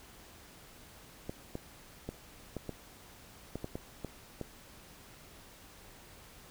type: clicks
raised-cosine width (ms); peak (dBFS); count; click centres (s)
2; -24; 10; 1.295 / 1.554 / 2.09 / 2.567 / 2.693 / 3.556 / 3.644 / 3.755 / 4.047 / 4.413
effects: pink hiss -55 dBFS RMS until 6.5 s